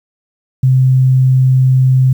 sine tone, 130 Hz, C3, 11 cents flat, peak -6 dBFS, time 0.63-2.13 s, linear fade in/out 5 ms, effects 7-bit

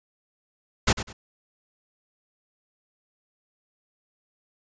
pink noise with echo, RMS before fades -18 dBFS, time 0.87-0.93 s, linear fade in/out 10 ms, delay 100 ms, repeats 2, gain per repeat -12 dB, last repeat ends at 1.13 s, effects resampled to 16000 Hz

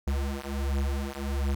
square beating tone pair, 68.5 / 69.9 Hz, C#2 / C#2, -20 / +15 cents, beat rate 1.4 Hz, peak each -31 dBFS, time 0.07-1.55 s, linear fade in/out 5 ms, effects none

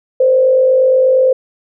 sine tone with frequency modulation, 519 Hz, C5, 14 cents flat, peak -7 dBFS, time 0.2-1.33 s, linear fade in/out 5 ms, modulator 48.5 Hz, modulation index 0.48, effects none

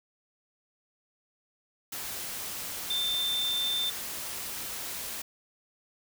sine tone in noise, 3568 Hz, A7, 23 cents sharp, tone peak -27 dBFS, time 2.9-3.9 s, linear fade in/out 5 ms, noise white, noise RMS -37 dBFS, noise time 1.92-5.22 s, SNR +7 dB, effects none

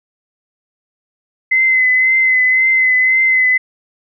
sine tone with vibrato, 2044 Hz, C7, 41 cents flat, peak -9 dBFS, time 1.51-3.58 s, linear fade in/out 10 ms, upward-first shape triangle, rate 1.9 Hz, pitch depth 31 cents each way, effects none

